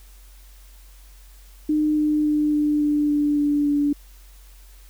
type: tone with pitch steps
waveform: sine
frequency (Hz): 303.9 / 301.8 / 299.7 / 297.6 / 295.6 / 293.5 / 291.5 / 289.5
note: D#4 / D4 / D4 / D4 / D4 / D4 / D4 / D4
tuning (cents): -41 / +47 / +35 / +23 / +11 / -1 / -13 / -25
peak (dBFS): -17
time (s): 1.69-3.93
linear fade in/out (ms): 5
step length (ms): 280
effects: added 46 Hz sine -44 dBFS peak until 4.89 s + white hiss -54 dBFS RMS until 4.89 s